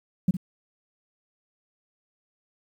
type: tone with echo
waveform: sine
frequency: 182.8 Hz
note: F#3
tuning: 21 cents flat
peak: -15 dBFS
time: 0.28-0.31 s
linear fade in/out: 5 ms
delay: 59 ms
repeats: 1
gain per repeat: -11 dB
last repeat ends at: 0.369 s
effects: tanh soft clip ceiling -11 dBFS + 9-bit